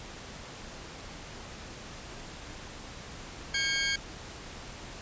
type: tone pair together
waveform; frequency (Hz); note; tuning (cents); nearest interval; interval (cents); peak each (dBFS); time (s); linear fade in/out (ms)
20% pulse; 1612 / 2218; G6 / C#7; +48 / 0; tritone; 552; -25; 3.54-3.96; 5
effects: pink hiss -44 dBFS RMS until 5.01 s + resampled to 16000 Hz